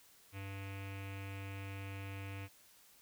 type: tone with low-pass filter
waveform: square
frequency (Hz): 98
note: G2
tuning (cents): 0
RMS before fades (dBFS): -45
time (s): 0.32-2.49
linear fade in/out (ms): 50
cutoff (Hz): 2500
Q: 4.9
effects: white hiss -64 dBFS RMS until 3.01 s